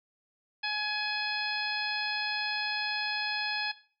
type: harmonic tone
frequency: 842 Hz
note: G#5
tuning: 24 cents sharp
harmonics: 1 / 2 / 3 / 4 / 5 / 6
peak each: -38 / -34 / -34 / -38 / -37 / -40 dBFS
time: 0.63-3.72 s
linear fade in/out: 10 ms
effects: noise-tail reverb RT60 0.4 s tail -17 dB re dry